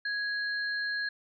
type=tone pair together; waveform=sine; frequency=1661.2 / 4186 Hz; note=G#6 / C8; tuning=0 / 0 cents; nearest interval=octave + major third; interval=1600 cents; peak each=-30 / -38 dBFS; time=0.05-1.09 s; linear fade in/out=5 ms; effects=none